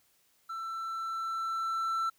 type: tone with level ramp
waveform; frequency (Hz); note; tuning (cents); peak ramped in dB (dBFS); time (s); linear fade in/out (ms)
triangle; 1336; E6; +23; -34 to -26; 0.49-2.1; 10
effects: white hiss -69 dBFS RMS until 2.18 s